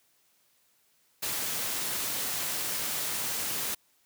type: noise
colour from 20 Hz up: white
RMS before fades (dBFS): -32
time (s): 1.22-3.75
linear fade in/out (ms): 10
effects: white hiss -68 dBFS RMS until 4.05 s + high-pass 80 Hz 12 dB/octave